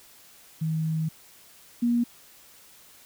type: tone pair in turn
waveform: sine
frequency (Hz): 159 / 238.2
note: D#3 / A#3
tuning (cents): +38 / +38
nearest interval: perfect fifth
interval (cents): 700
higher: second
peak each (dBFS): -24 / -20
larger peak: second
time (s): 0.61-1.09 / 1.82-2.04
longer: first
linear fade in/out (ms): 10
effects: white hiss -53 dBFS RMS until 3.05 s